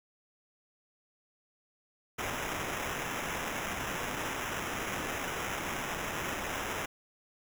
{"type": "noise with sample-and-hold", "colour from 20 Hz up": "white", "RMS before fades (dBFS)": -36, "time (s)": [2.18, 6.86], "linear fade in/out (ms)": 10, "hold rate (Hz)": 4410, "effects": []}